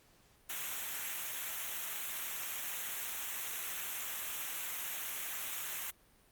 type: noise with comb filter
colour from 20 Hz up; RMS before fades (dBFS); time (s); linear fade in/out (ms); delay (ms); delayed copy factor
white; -39; 0.49-5.91; 10; 0.21; -0.7
effects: pink hiss -66 dBFS RMS until 6.31 s + Opus 48 kbps